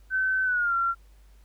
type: tone with pitch glide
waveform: sine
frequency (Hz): 1529 to 1370.1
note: G6 to F6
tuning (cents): -44 to -34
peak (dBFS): -22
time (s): 0.1-0.95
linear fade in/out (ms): 50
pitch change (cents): -190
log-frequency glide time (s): 0.44-0.74
effects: added 50 Hz sine -51 dBFS peak until 1.44 s + pink hiss -65 dBFS RMS until 1.44 s